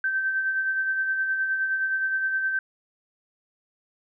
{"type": "tone with tremolo", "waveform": "sine", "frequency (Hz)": 1552, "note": "G6", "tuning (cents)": -18, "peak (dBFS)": -21, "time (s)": [0.04, 2.59], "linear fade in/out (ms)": 2, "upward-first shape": "sine", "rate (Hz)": 9.6, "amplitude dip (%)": 40, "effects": []}